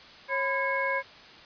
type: harmonic tone with a mistuned harmonic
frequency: 546 Hz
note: C#5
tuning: 26 cents flat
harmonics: 1 / 2 / 3 / 4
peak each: -31 / -31 / -31 / -31 dBFS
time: 0.28-1.03 s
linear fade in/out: 50 ms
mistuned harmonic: 2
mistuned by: -140 cents
effects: white hiss -49 dBFS RMS until 1.45 s + resampled to 11025 Hz